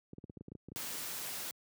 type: clicks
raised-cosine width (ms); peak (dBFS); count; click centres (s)
3; -33; 12; 0.133 / 0.183 / 0.241 / 0.298 / 0.372 / 0.41 / 0.483 / 0.519 / 0.552 / 0.686 / 0.719 / 0.762
type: noise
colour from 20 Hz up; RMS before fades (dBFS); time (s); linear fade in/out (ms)
white; -41; 0.76-1.51; 0
effects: high-pass 100 Hz 12 dB/octave